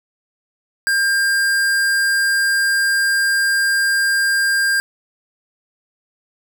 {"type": "tone", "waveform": "square", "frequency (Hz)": 1600, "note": "G6", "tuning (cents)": 35, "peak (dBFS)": -15, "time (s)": [0.87, 4.8], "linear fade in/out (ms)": 0, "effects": ["9-bit"]}